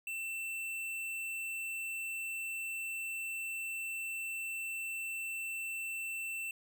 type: tone with tanh clipping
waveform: sine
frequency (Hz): 2680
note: E7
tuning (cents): +28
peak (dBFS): -38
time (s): 0.07-6.51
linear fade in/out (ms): 2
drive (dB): 18
effects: none